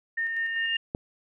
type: tone with exponential growth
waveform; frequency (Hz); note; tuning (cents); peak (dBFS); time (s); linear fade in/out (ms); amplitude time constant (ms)
sine; 2814; F7; +12; -24; 0.17-0.77; 5; 130
type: tone with tremolo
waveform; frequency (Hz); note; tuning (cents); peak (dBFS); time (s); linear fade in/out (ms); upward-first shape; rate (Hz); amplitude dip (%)
sine; 1827; A#6; -35; -25; 0.17-0.77; 10; square; 5.1; 30
type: click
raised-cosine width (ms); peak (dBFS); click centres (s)
2; -16; 0.949
effects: none